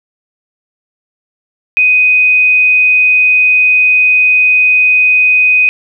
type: tone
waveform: sine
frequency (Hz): 2500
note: D#7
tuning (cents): +8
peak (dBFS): -5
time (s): 1.77-5.69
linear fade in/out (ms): 0
effects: none